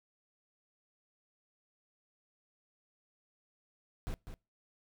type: noise with echo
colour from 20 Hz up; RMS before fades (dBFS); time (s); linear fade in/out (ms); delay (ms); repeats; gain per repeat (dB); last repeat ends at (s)
brown; -37; 4.07-4.14; 0; 200; 1; -8; 4.34
effects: noise-tail reverb RT60 0.3 s tail -25 dB re dry